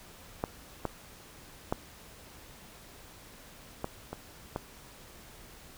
clicks, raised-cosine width 1 ms, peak -15 / -16 / -14 / -18 / -23 / -18 dBFS, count 6, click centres 0.439 / 0.853 / 1.725 / 3.844 / 4.13 / 4.561 s, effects pink hiss -52 dBFS RMS until 5.77 s

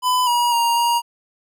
square tone with pitch steps, 1003 / 959 / 938 / 945 Hz, B5 / A#5 / A#5 / A#5, +26 / +49 / +11 / +23 cents, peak -16 dBFS, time 0.02-1.02 s, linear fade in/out 50 ms, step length 250 ms, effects none

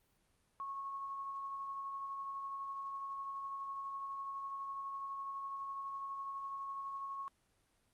sine tone with tremolo, 1098 Hz, C#6, 17 cents flat, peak -39 dBFS, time 0.6-7.28 s, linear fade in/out 0 ms, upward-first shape sine, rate 12 Hz, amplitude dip 25%, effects pink hiss -75 dBFS RMS until 7.93 s + Opus 32 kbps

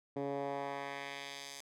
10% pulse tone with band-pass filter sweep, 140 Hz, C#3, 18 cents sharp, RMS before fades -41 dBFS, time 0.16-1.61 s, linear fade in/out 5 ms, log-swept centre 350 to 6700 Hz, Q 1, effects none

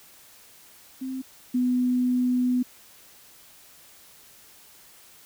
sine tone pair in turn, 261.6 / 249.6 Hz, C4 / B3, 0 / +19 cents, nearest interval minor second, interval 81 cents, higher first, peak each -29 / -20 dBFS, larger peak second, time 1.01-1.22 / 1.54-2.63 s, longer second, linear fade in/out 10 ms, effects white hiss -52 dBFS RMS until 5.25 s

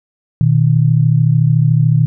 sine tone pair together, 121.1 / 154.8 Hz, B2 / D#3, -34 / -9 cents, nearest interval major third, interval 425 cents, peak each -11 dBFS, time 0.41-2.06 s, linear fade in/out 0 ms, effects none

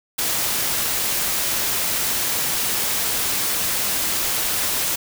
white noise, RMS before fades -22 dBFS, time 0.18-4.96 s, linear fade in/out 10 ms, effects none

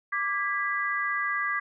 sine chord, G# diminished, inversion second, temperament equal with one note detuned, 1174.7 / 1640.2 / 1975.5 Hz, D6 / G#6 / B6, 0 / -22 / 0 cents, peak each -30 dBFS, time 0.12-1.6 s, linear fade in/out 10 ms, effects none

